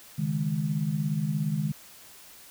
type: chord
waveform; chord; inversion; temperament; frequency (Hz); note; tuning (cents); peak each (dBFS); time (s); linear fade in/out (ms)
sine; C# suspended second; none; equal; 138.59 / 155.56 / 207.7; C#3 / D#3 / G#3; 0 / 0 / 0; -33 / -27 / -31; 0.18-1.72; 10
effects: white hiss -50 dBFS RMS until 2.5 s